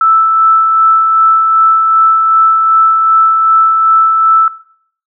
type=tone with tremolo; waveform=sine; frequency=1318.5 Hz; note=E6; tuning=in tune; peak=-4 dBFS; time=0.01-4.48 s; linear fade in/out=2 ms; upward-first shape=sine; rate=2.6 Hz; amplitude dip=35%; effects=noise-tail reverb RT60 0.6 s tail -18 dB re dry